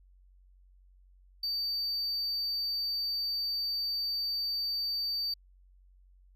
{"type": "tone", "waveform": "triangle", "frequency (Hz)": 4610, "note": "D8", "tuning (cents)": -33, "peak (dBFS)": -29, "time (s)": [1.43, 5.34], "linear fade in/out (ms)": 5, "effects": ["added 46 Hz sine -57 dBFS peak until 6.35 s"]}